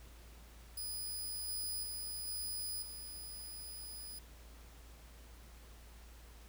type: tone with level steps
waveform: 5% pulse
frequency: 4972 Hz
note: D#8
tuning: 2 cents flat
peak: -33 / -31 / -34 / -32 / -39 dBFS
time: 0.77-4.19 s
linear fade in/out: 5 ms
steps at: 1.48 / 1.83 / 2.27 / 2.82 s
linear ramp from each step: 5 ms
effects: added 57 Hz sine -54 dBFS peak until 6.48 s + pink hiss -61 dBFS RMS until 6.48 s